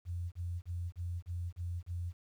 sine tone bursts, 87.31 Hz, F2, in tune, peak -35 dBFS, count 7, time 0.05-2.132 s, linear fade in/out 50 ms, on 270 ms, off 32 ms, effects 11-bit

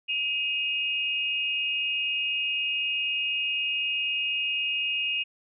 sine tone pair together, 2529 / 2839 Hz, D#7 / F7, +28 / +28 cents, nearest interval major second, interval 200 cents, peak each -28 dBFS, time 0.08-5.24 s, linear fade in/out 20 ms, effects none

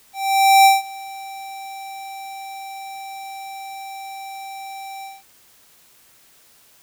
square tone with ADSR envelope, 780 Hz, G5, 9 cents flat, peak -8 dBFS, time 0.13-5.23 s, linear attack 520 ms, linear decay 170 ms, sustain -24 dB, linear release 190 ms, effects white hiss -53 dBFS RMS until 6.82 s

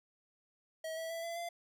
square tone with pitch steps, 641 / 652.2 / 663.6 / 675.2 / 687 Hz, E5 / E5 / E5 / E5 / F5, -49 / -19 / +11 / +41 / -29 cents, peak -39 dBFS, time 0.84-1.49 s, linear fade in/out 5 ms, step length 130 ms, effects none

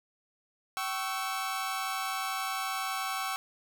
sawtooth chord, C# diminished, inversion second, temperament equal with one note detuned, 769.6 / 1108.7 / 1318.5 Hz, G5 / C#6 / E6, -32 / 0 / 0 cents, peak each -32 / -32 / -33 dBFS, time 0.77-3.36 s, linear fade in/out 0 ms, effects none

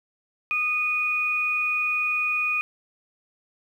sine tone pair together, 1234.5 / 2469 Hz, D#6 / D#7, -14 / -14 cents, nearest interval octave, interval 1200 cents, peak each -31 / -22 dBFS, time 0.51-2.61 s, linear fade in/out 0 ms, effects 9-bit

